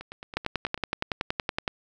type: two click trains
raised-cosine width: 0.3 ms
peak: -23 / -10 dBFS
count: 8 / 15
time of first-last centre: 0.01-0.777 / 0.37-1.678 s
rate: 9.13 / 10.7 Hz
effects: none